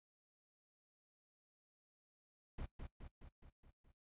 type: noise with echo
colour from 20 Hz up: brown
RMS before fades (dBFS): -45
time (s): 2.58-2.66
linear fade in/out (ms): 5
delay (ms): 210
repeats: 6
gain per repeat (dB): -4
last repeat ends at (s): 3.92
effects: noise-tail reverb RT60 0.1 s tail -17 dB re dry + resampled to 8000 Hz